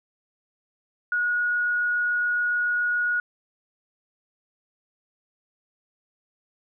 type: tone with frequency modulation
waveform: sine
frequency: 1451 Hz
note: F#6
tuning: 34 cents flat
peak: -21 dBFS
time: 1.12-3.2 s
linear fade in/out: 2 ms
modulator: 27.1 Hz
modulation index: 0.26
effects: none